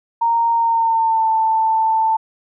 sine tone with pitch glide, 927 to 887.2 Hz, A#5 to A5, -10 to +14 cents, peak -13 dBFS, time 0.21-2.17 s, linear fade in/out 10 ms, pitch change -76 cents, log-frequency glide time 0.54-1.3 s, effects none

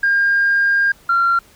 sine tone pair in turn, 1609 / 1375.5 Hz, G6 / F6, +45 / -27 cents, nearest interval minor third, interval 272 cents, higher first, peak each -11 dBFS, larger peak neither, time 0.03-0.92 / 1.09-1.39 s, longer first, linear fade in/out 5 ms, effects tanh soft clip ceiling -8 dBFS + pink hiss -49 dBFS RMS until 1.55 s

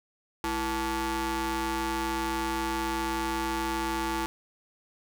sawtooth ring-modulated tone, 272.3 Hz, C#4, 31 cents flat, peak -21 dBFS, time 0.44-4.26 s, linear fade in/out 0 ms, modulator 604 Hz, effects 10-bit

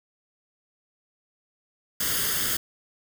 white noise with comb filter, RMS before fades -26 dBFS, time 2-2.57 s, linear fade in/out 5 ms, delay 0.61 ms, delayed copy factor +0.65, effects none

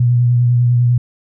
sine tone with vibrato, 121.6 Hz, B2, 26 cents flat, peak -9 dBFS, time 0-0.98 s, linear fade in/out 5 ms, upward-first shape triangle, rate 10 Hz, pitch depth 27 cents each way, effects none

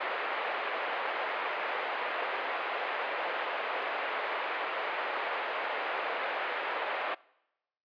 pink band-pass noise, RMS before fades -34 dBFS, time 0-7.15 s, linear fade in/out 10 ms, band 500 to 2600 Hz, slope 24 dB/octave, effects noise-tail reverb RT60 0.9 s tail -24 dB re dry + resampled to 11025 Hz

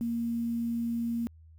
sine tone with quantisation, 233.1 Hz, A#3, in tune, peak -28 dBFS, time 0.01-1.27 s, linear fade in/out 0 ms, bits 9, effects added 80 Hz sine -51 dBFS peak until 1.58 s

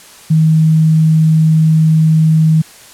sine tone, 158.4 Hz, D#3, 31 cents sharp, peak -6 dBFS, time 0.3-2.62 s, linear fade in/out 10 ms, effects white hiss -38 dBFS RMS until 2.93 s + low-pass 11000 Hz 12 dB/octave

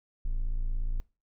triangle tone, 28.52 Hz, A#0, 37 cents flat, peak -25 dBFS, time 0.25-1 s, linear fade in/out 0 ms, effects noise-tail reverb RT60 0.3 s tail -22 dB re dry

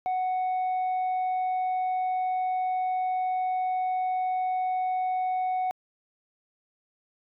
sine tone, 741 Hz, F#5, 2 cents sharp, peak -22 dBFS, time 0.06-5.71 s, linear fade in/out 0 ms, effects tanh soft clip ceiling -24 dBFS

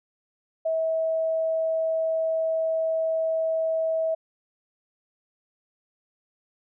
sine tone, 646 Hz, E5, 35 cents flat, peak -22 dBFS, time 0.65-4.15 s, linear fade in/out 10 ms, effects none

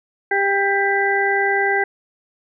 harmonic tone, 396.7 Hz, G4, 21 cents sharp, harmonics 1 / 2 / 4 / 5, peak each -21 / -21 / -21 / -21 dBFS, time 0.31-1.84 s, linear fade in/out 5 ms, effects none

